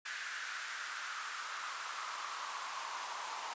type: noise with high-pass filter sweep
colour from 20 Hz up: pink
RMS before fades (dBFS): -42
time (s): 0.05-3.54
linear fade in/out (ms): 10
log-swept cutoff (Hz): 1600 to 930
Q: 3.8
effects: resampled to 16000 Hz